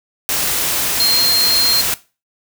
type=tone in noise; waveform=sine; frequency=4198 Hz; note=C8; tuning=5 cents sharp; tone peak=-12 dBFS; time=1-1.81 s; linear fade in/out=0 ms; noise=white; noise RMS=-18 dBFS; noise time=0.29-1.94 s; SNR=+3 dB; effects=noise-tail reverb RT60 0.3 s tail -18 dB re dry